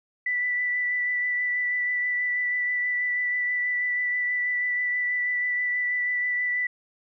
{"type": "tone with vibrato", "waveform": "sine", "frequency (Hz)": 1975.5, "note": "B6", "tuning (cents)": 0, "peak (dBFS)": -23, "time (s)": [0.26, 6.67], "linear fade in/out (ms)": 5, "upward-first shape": "sine", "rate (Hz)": 6.2, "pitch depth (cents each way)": 12, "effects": []}